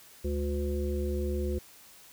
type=harmonic tone with a mistuned harmonic; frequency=72.4 Hz; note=D2; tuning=24 cents flat; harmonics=1 / 3 / 5 / 7; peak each=-30 / -37 / -34 / -39 dBFS; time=0.24-1.59 s; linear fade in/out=10 ms; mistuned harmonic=3; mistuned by=-53 cents; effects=white hiss -54 dBFS RMS until 2.12 s